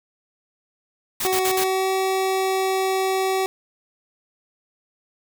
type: noise bursts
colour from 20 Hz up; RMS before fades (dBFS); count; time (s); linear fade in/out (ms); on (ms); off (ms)
white; -25; 4; 1.2-1.641; 5; 72; 51
type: tone with pitch glide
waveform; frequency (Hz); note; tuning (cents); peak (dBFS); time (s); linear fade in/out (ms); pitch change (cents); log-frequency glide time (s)
25% pulse; 374.9 to 380.6; F#4 to F#4; +23 to +49; -16; 1.25-3.46; 0; +26; 1.43-1.89
effects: none